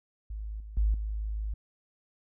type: tone with level steps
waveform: sine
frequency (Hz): 52.9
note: G#1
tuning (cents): +33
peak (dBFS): -34 / -40 / -22 / -30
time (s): 0.3-1.54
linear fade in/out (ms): 5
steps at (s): 0.6 / 0.77 / 0.94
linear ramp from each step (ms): 2
effects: none